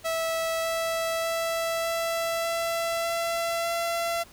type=tone with pitch steps; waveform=sawtooth; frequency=654 / 657.8 / 661.6 / 665.4 / 669.3 / 673.2 / 677.1 Hz; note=E5 / E5 / E5 / E5 / E5 / E5 / E5; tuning=-14 / -4 / +6 / +16 / +26 / +36 / +46 cents; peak=-22 dBFS; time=0.04-4.24 s; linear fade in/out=20 ms; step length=600 ms; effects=pink hiss -52 dBFS RMS until 4.32 s